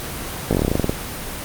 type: slowing click train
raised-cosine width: 2 ms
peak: -4 dBFS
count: 13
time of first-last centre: 0.51-0.895 s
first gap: 18 ms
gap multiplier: 1.1
effects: pink hiss -29 dBFS RMS until 1.44 s + Opus 24 kbps